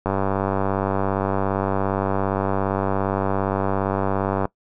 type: click train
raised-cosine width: 1 ms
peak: -8 dBFS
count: 429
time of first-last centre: 0.06-4.454 s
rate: 97.4 Hz
effects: noise-tail reverb RT60 0.1 s tail -20 dB re dry